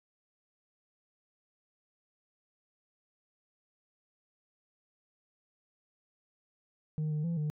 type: tone with pitch steps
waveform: sine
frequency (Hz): 154.2 / 151.6 / 168.6 / 150.9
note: D#3 / D#3 / E3 / D3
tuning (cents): -15 / -45 / +39 / +47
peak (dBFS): -27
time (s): 6.98-7.5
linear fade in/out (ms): 0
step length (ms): 130
effects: tanh soft clip ceiling -29 dBFS